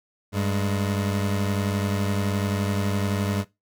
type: tone pair together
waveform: 25% pulse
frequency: 98.7 / 209.1 Hz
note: G2 / G#3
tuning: +12 / +12 cents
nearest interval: octave + minor second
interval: 1300 cents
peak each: -20 / -26 dBFS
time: 0.32-3.45 s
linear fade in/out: 50 ms
effects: noise-tail reverb RT60 0.2 s tail -18 dB re dry